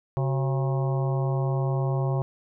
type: harmonic tone with a mistuned harmonic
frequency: 135.4 Hz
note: C#3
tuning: 40 cents flat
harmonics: 1 / 3 / 4 / 5 / 6 / 7 / 8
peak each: -23 / -33 / -35 / -37 / -39 / -40 / -41 dBFS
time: 0.17-2.22 s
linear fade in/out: 0 ms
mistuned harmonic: 3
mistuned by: -130 cents
effects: none